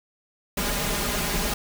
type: noise with comb filter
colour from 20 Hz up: pink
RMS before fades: -26 dBFS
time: 0.57-1.54 s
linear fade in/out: 5 ms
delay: 4.9 ms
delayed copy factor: +0.75
effects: none